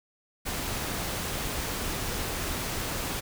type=noise; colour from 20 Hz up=pink; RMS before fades=-32 dBFS; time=0.45-3.21 s; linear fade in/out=20 ms; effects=none